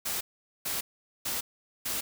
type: noise bursts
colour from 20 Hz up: white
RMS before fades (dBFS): -32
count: 4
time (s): 0.05-2.01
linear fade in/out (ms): 10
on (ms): 160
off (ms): 440
effects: none